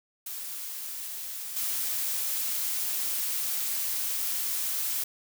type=noise with level steps; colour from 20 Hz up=blue; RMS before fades=-37 / -30 dBFS; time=0.26-5.04 s; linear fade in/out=5 ms; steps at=1.56 s; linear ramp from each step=5 ms; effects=none